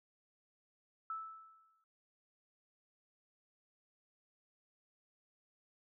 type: tone with exponential decay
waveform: sine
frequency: 1313 Hz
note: E6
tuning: 7 cents flat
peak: -37 dBFS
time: 1.1-1.84 s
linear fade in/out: 2 ms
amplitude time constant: 160 ms
effects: none